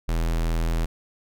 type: tone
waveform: square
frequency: 41.2 Hz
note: E1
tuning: in tune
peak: -22 dBFS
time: 0.08-0.86 s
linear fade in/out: 10 ms
effects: none